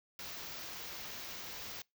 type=band-stop noise; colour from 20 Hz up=white; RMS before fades=-45 dBFS; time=0.19-1.82 s; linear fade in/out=2 ms; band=6600 to 15000 Hz; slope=48 dB/octave; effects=noise-tail reverb RT60 0.2 s tail -25 dB re dry